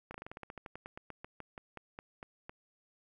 slowing click train, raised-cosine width 0.5 ms, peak -29 dBFS, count 22, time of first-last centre 0.11-2.495 s, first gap 33 ms, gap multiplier 1.11, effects 11-bit

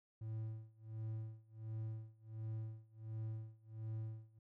triangle tone with tremolo, 110.4 Hz, A2, 6 cents sharp, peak -38 dBFS, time 0.21-4.39 s, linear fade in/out 5 ms, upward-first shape sine, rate 1.4 Hz, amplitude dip 95%, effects none

